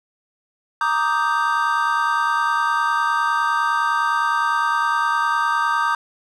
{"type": "chord", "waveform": "triangle", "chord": "Eb major seventh", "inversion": "second", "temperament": "equal", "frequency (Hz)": [932.3, 1174.7, 1244.5, 1568], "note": ["Bb5", "D6", "Eb6", "G6"], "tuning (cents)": [0, 0, 0, 0], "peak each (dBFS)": -21, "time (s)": [0.81, 5.95], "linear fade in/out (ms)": 2, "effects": []}